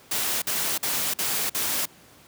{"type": "noise bursts", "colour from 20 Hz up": "white", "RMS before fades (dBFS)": -26, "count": 5, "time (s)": [0.11, 1.856], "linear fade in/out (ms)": 5, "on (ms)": 310, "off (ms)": 49, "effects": ["pink hiss -52 dBFS RMS until 2.27 s", "high-pass 100 Hz 12 dB/octave"]}